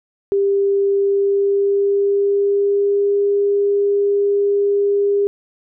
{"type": "tone with pitch glide", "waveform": "sine", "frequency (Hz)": [397.4, 403.6], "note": ["G4", "G#4"], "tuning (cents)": [24, -49], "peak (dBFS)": -13, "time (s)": [0.32, 5.27], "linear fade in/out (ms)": 0, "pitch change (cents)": 27, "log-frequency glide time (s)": [0.96, 3.18], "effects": []}